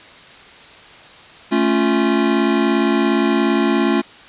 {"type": "chord", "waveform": "square", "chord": "A augmented", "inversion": "none", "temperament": "equal with one note detuned", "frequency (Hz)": [220, 277.2, 348], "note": ["A3", "C#4", "E#4"], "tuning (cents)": [0, 0, -6], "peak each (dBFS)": -19, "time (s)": [1.51, 4.02], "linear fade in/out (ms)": 20, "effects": ["white hiss -41 dBFS RMS until 4.28 s", "resampled to 8000 Hz"]}